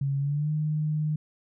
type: tone with pitch glide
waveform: sine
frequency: 138.59 to 152.89 Hz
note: C#3 to D#3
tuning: 0 to -30 cents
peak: -24 dBFS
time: 0.01-1.16 s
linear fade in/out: 5 ms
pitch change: +170 cents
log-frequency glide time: 0.18-0.51 s
effects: none